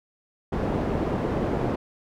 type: low-pass noise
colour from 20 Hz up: white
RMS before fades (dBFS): -26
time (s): 0.52-1.76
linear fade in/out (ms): 10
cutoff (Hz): 480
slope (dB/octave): 12
effects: none